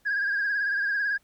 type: tone with vibrato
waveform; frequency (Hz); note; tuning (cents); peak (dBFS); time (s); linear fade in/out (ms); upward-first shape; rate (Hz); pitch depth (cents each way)
sine; 1632; G#6; -31; -22; 0.05-1.18; 20; sine; 18; 56
effects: tanh soft clip ceiling -21 dBFS + pink hiss -66 dBFS RMS until 1.23 s